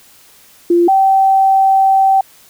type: tone pair in turn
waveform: sine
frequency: 345.5 / 773.5 Hz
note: F4 / G5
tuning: -19 / -23 cents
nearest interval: octave + major second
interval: 1396 cents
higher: second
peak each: -7 dBFS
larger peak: neither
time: 0.7-0.88 / 0.88-2.21 s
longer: second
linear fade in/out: 5 ms
effects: white hiss -45 dBFS RMS until 2.49 s